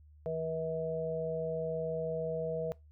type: harmonic tone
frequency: 161 Hz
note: E3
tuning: 41 cents flat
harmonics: 1 / 3 / 4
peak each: -40 / -35 / -37 dBFS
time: 0.26-2.72 s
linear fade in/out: 0 ms
effects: noise-tail reverb RT60 0.2 s tail -21 dB re dry + added 75 Hz sine -55 dBFS peak until 2.91 s